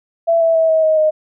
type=tone with pitch steps; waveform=sine; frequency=668 / 658 / 648.2 / 638.6 / 629.1 / 619.7 Hz; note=E5 / E5 / E5 / D#5 / D#5 / D#5; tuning=+23 / -3 / -29 / +45 / +19 / -7 cents; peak=-10 dBFS; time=0.27-1.11 s; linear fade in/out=20 ms; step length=140 ms; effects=none